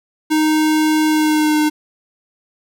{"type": "tone with pitch glide", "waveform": "square", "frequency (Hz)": [310, 304], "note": ["D#4", "D#4"], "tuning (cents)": [-6, -40], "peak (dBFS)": -13, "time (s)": [0.3, 1.7], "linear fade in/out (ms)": 20, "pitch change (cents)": -34, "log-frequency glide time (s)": [1.08, 1.59], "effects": ["8-bit"]}